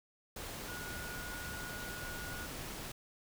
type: tone in noise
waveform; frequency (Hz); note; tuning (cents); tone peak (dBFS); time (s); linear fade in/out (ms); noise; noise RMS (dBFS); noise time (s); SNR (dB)
sine; 1447; F#6; -39; -45; 0.68-2.46; 5; pink; -44; 0.36-2.92; -4
effects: none